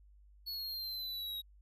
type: exponential sweep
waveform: square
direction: down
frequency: 4400 to 3798 Hz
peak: -39 dBFS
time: 0.46-1.42 s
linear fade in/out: 20 ms
effects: added 50 Hz sine -58 dBFS peak until 1.61 s